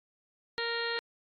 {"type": "harmonic tone", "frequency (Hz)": 466.2, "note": "A#4", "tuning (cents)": 0, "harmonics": [1, 2, 3, 4, 5, 6, 7, 8, 9], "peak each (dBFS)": [-36, -41, -39, -36, -46, -44, -44, -44, -38], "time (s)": [0.58, 0.99], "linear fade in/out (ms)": 0, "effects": ["AAC 32 kbps"]}